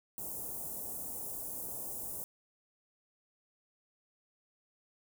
white band-stop noise, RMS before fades -41 dBFS, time 0.18-2.24 s, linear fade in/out 0 ms, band 800 to 8400 Hz, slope 24 dB/octave, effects none

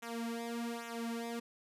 sawtooth tone with flanger, 233.1 Hz, A#3, in tune, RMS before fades -40 dBFS, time 0.02-1.4 s, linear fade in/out 10 ms, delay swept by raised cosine 0.21 to 3.61 ms, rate 1.2 Hz, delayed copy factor -0.9, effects resampled to 32000 Hz

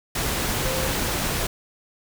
sine tone in noise, 523.3 Hz, C5, in tune, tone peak -28 dBFS, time 0.65-0.88 s, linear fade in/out 5 ms, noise pink, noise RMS -25 dBFS, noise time 0.15-1.47 s, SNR -6 dB, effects none

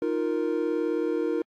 triangle chord, Eb suspended second, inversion none, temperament just, 311.1 / 350 / 466.7 Hz, Eb4 / F4 / Bb4, 0 / +4 / +2 cents, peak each -27 / -27 / -26 dBFS, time 0.02-1.42 s, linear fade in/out 2 ms, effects AAC 64 kbps

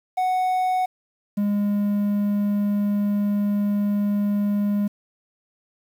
triangle tone pair in turn, 740 / 204.6 Hz, F#5 / G#3, 0 / -26 cents, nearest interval octave + minor seventh, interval 2226 cents, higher first, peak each -17 dBFS, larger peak neither, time 0.17-0.86 / 1.37-4.88 s, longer second, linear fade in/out 10 ms, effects 8-bit

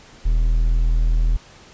triangle tone, 40.35 Hz, E1, 36 cents flat, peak -12 dBFS, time 0.25-1.37 s, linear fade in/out 10 ms, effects pink hiss -46 dBFS RMS until 1.73 s + resampled to 16000 Hz

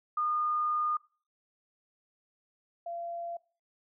sine tone pair in turn, 1220 / 684.7 Hz, D#6 / F5, -34 / -34 cents, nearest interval minor seventh, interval 1000 cents, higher first, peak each -27 / -35 dBFS, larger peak first, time 0.17-0.97 / 2.86-3.37 s, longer first, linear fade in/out 5 ms, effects noise-tail reverb RT60 0.4 s tail -22 dB re dry

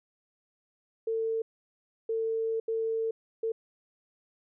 sine tone bursts at uneven times, 449.1 Hz, A4, 35 cents sharp, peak -27 dBFS, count 4, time 1.07-1.42 / 2.09-2.6 / 2.68-3.11 / 3.43-3.52 s, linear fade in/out 5 ms, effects none

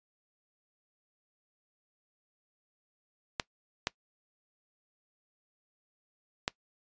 clicks, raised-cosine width 0.2 ms, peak -11 dBFS, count 3, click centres 3.398 / 3.871 / 6.479 s, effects noise-tail reverb RT60 0.1 s tail -22 dB re dry + resampled to 16000 Hz

